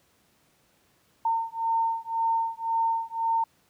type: beating tone pair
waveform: sine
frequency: 909 / 910.9 Hz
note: A#5 / A#5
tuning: -44 / -40 cents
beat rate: 1.9 Hz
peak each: -27 dBFS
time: 1.25-3.44 s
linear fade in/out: 5 ms
effects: pink hiss -65 dBFS RMS until 3.69 s + high-pass 80 Hz 12 dB/octave